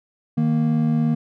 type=tone pair together; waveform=triangle; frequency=155.56 / 233.1 Hz; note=D#3 / A#3; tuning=0 / 0 cents; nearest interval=perfect fifth; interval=700 cents; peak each=-18 / -17 dBFS; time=0.37-1.15 s; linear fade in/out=10 ms; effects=none